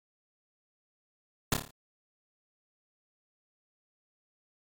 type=noise with echo; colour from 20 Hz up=pink; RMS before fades=-25 dBFS; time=1.52-1.54 s; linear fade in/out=2 ms; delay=28 ms; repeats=6; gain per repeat=-5 dB; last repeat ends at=1.708 s; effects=MP3 96 kbps